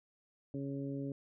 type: harmonic tone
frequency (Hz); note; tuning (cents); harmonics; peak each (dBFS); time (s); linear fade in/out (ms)
138.59; C#3; 0; 1 / 2 / 3 / 4; -41 / -39 / -46 / -49; 0.54-1.12; 2
effects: none